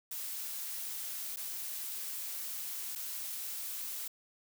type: noise with dropouts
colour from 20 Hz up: blue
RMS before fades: -40 dBFS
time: 0.11-4.08 s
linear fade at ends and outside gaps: 5 ms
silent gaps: 1.361-1.369 / 2.953-2.957 s
effects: none